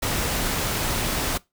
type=noise; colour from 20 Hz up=pink; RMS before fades=-25 dBFS; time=0.02-1.38 s; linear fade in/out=10 ms; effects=noise-tail reverb RT60 0.2 s tail -21 dB re dry